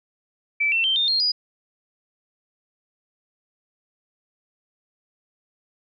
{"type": "tone with pitch steps", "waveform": "sine", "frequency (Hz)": [2317, 2692, 3129, 3636, 4225, 4910], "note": ["D7", "E7", "G7", "A#7", "C8", "D#8"], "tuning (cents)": [-24, 36, -4, -44, 16, -24], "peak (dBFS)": -18, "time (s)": [0.6, 1.32], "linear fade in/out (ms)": 10, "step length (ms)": 120, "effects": []}